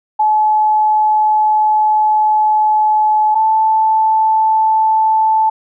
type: tone pair in turn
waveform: sine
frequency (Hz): 857 / 876.5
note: A5 / A5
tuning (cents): -46 / -7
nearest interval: unison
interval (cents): 39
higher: second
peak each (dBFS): -9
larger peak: neither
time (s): 0.19-3.35 / 3.35-5.5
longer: first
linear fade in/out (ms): 10
effects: none